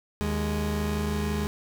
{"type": "tone pair together", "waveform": "30% pulse", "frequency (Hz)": [77.8, 207.7], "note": ["D#2", "G#3"], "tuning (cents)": [0, 0], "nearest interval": "octave + perfect fourth", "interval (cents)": 1700, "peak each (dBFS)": -26, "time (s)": [0.21, 1.47], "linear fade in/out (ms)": 0, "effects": []}